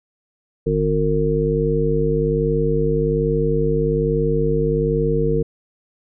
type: harmonic tone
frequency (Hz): 50.6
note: G#1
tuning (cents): -44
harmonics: 1 / 3 / 5 / 7 / 9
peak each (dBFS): -24 / -21 / -27 / -25 / -19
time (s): 0.66-5.43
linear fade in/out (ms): 10
effects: none